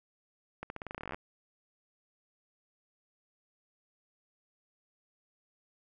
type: accelerating click train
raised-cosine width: 0.5 ms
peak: -24 dBFS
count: 17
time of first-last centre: 0.63-1.145 s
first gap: 71 ms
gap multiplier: 0.88
effects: none